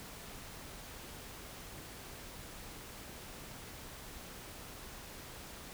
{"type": "silence", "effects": ["pink hiss -49 dBFS RMS until 5.73 s"]}